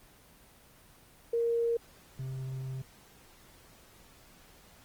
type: tone pair in turn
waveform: sine / triangle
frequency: 466.2 / 131.54 Hz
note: A#4 / C3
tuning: 0 / +10 cents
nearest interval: octave + minor seventh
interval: 2190 cents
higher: first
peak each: -26 / -33 dBFS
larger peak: first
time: 1.33-1.77 / 2.19-2.82 s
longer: second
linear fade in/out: 5 ms
effects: pink hiss -58 dBFS RMS until 4.84 s + Opus 24 kbps